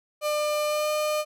35% pulse tone with pitch glide, 599 to 606.7 Hz, D5 to D#5, +34 to -44 cents, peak -22 dBFS, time 0.21-1.25 s, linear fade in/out 50 ms, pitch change +22 cents, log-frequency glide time 0.65-0.9 s, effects none

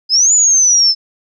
sine exponential two-way sweep, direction up then down, 4931 to 7040 to 5220 Hz, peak -7 dBFS, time 0.09-0.95 s, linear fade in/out 50 ms, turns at 0.33 s, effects none

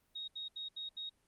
sine tone bursts, 3757 Hz, A#7, 13 cents sharp, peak -40 dBFS, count 5, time 0.15-1.096 s, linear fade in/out 10 ms, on 130 ms, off 74 ms, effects pink hiss -75 dBFS RMS until 1.27 s + Opus 32 kbps

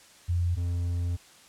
sine / triangle tone pair in turn, 87.2 / 87.2 Hz, F2 / F2, -2 / -2 cents, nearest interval unison, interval 0 cents, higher neither, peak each -23 / -24 dBFS, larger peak first, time 0.28-0.56 / 0.56-1.17 s, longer second, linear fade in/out 20 ms, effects white hiss -54 dBFS RMS until 1.48 s + low-pass 9000 Hz 12 dB/octave

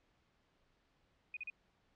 sine tone bursts, 2482 Hz, D#7, 5 cents flat, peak -40 dBFS, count 3, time 1.34-1.5 s, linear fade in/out 2 ms, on 28 ms, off 38 ms, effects pink hiss -75 dBFS RMS until 1.95 s + low-pass 4000 Hz 12 dB/octave

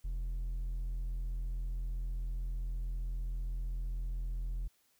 sine tone with hard clipping, 42.3 Hz, E1, 45 cents sharp, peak -35 dBFS, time 0.04-4.68 s, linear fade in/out 10 ms, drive 3 dB, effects white hiss -72 dBFS RMS until 4.99 s

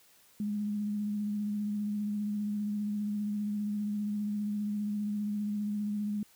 sine tone with vibrato, 207.7 Hz, G#3, in tune, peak -30 dBFS, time 0.4-6.23 s, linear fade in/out 2 ms, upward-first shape sine, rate 15 Hz, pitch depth 22 cents each way, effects white hiss -62 dBFS RMS until 6.35 s

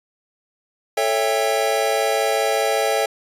square chord, A dominant seventh, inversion none, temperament equal with one note detuned, 440 / 554.4 / 659.3 / 799.1 Hz, A4 / C#5 / E5 / G5, 0 / 0 / 0 / +33 cents, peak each -24 dBFS, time 0.97-3.06 s, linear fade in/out 5 ms, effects resampled to 32000 Hz

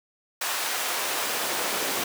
pink noise with high-pass filter sweep, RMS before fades -28 dBFS, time 0.41-2.04 s, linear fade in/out 5 ms, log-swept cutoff 950 to 340 Hz, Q 0.79, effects none

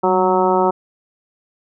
harmonic tone with a mistuned harmonic, 185 Hz, F#3, in tune, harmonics 1 / 2 / 3 / 4 / 5 / 6 / 7, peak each -23 / -17 / -21 / -20 / -18 / -27 / -24 dBFS, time 0.03-0.71 s, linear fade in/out 10 ms, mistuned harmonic 1, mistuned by +53 cents, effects none

